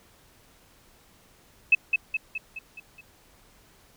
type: tone with echo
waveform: sine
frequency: 2600 Hz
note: E7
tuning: 24 cents flat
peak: -13 dBFS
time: 1.72-1.75 s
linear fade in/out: 5 ms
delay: 210 ms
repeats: 6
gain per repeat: -5 dB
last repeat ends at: 3.01 s
effects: pink hiss -58 dBFS RMS until 3.96 s